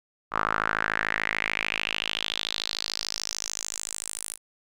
sawtooth tone with band-pass filter sweep, 53.5 Hz, A1, 48 cents flat, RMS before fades -30 dBFS, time 0.31-4.38 s, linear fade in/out 50 ms, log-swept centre 1200 to 9900 Hz, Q 4.4, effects none

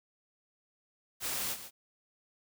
white noise with echo, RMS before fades -35 dBFS, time 1.2-1.57 s, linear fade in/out 50 ms, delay 140 ms, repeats 1, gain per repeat -11 dB, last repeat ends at 1.71 s, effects none

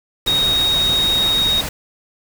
sine tone in noise, 3754 Hz, A#7, 11 cents sharp, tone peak -14 dBFS, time 0.27-1.61 s, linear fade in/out 5 ms, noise pink, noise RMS -25 dBFS, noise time 0.26-1.69 s, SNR +8 dB, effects none

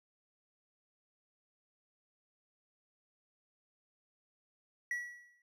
triangle tone with exponential decay, 1936 Hz, B6, 35 cents flat, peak -30 dBFS, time 4.91-5.42 s, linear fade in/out 2 ms, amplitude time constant 110 ms, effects none

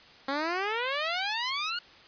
10% pulse exponential sweep, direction up, 266.9 to 1465 Hz, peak -20 dBFS, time 0.28-1.79 s, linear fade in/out 5 ms, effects white hiss -53 dBFS RMS until 2.07 s + resampled to 11025 Hz

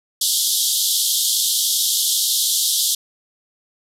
pink band-pass noise, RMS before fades -19 dBFS, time 0.21-2.95 s, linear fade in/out 5 ms, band 3200 to 14000 Hz, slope 96 dB/octave, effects none

